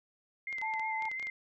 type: tone with vibrato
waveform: sine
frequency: 2093 Hz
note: C7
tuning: in tune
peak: -35 dBFS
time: 0.47-1.3 s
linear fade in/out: 2 ms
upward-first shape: triangle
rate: 5.6 Hz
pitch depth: 42 cents each way
type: clicks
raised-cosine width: 0.2 ms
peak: -30 dBFS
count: 11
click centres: 0.527 / 0.584 / 0.615 / 0.738 / 0.796 / 1.023 / 1.054 / 1.115 / 1.197 / 1.227 / 1.27 s
type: tone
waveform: sine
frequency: 880 Hz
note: A5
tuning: in tune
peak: -34 dBFS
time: 0.62-1.09 s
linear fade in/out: 5 ms
effects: none